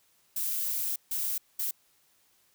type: noise bursts at uneven times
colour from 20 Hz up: violet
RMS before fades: -31 dBFS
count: 3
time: 0.36-0.96 / 1.11-1.38 / 1.59-1.71 s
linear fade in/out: 5 ms
effects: white hiss -67 dBFS RMS until 2.54 s